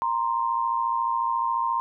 sine tone pair together, 932.3 / 1046.5 Hz, A#5 / C6, 0 / 0 cents, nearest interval major second, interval 200 cents, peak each -25 dBFS, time 0.02-1.8 s, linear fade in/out 0 ms, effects none

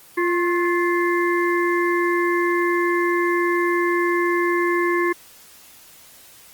harmonic tone with a mistuned harmonic, 347.8 Hz, F4, 7 cents flat, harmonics 1 / 3 / 5 / 6, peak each -19 / -24 / -26 / -27 dBFS, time 0.17-5.13 s, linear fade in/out 10 ms, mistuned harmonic 3, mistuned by +46 cents, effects white hiss -47 dBFS RMS until 6.53 s + Opus 24 kbps

